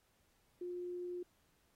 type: tone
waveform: sine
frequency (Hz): 355.5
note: F4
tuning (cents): +31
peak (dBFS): -40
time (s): 0.61-1.23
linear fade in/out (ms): 5
effects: pink hiss -75 dBFS RMS until 1.75 s + AAC 48 kbps